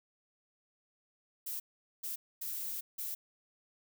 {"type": "noise bursts at uneven times", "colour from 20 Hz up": "violet", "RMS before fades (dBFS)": -39, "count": 4, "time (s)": [[1.46, 1.6], [2.03, 2.16], [2.41, 2.81], [2.98, 3.15]], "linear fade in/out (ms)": 10, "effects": []}